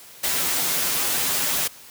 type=noise with comb filter; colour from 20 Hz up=white; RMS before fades=-23 dBFS; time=0.23-1.68 s; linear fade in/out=10 ms; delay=9.2 ms; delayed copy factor=-0.6; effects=white hiss -45 dBFS RMS until 1.9 s + high-pass 80 Hz 12 dB/octave